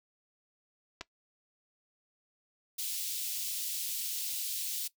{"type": "clicks", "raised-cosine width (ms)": 0.2, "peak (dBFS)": -23, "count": 2, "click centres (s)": [1.01, 1.013]}
{"type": "high-pass noise", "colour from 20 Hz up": "white", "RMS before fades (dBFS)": -36, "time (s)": [2.78, 4.88], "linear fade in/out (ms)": 10, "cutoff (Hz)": 2900, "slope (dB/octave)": 24}
{"effects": ["noise-tail reverb RT60 0.1 s tail -18 dB re dry"]}